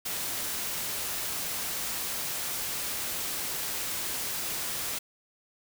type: noise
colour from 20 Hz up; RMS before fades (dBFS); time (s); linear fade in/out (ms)
white; -33; 0.05-4.99; 10
effects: none